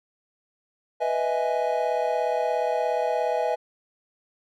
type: chord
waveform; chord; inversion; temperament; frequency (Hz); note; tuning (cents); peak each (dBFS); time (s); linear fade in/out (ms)
triangle; E major seventh; second; equal; 493.9 / 622.3 / 659.3 / 830.6; B4 / D#5 / E5 / G#5; 0 / 0 / 0 / 0; -26; 1-3.56; 20
effects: none